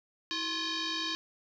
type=tone with frequency modulation; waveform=sine; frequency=322.1 Hz; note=E4; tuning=40 cents flat; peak=-31 dBFS; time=0.31-1.15 s; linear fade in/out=0 ms; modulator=693 Hz; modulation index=6.8; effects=none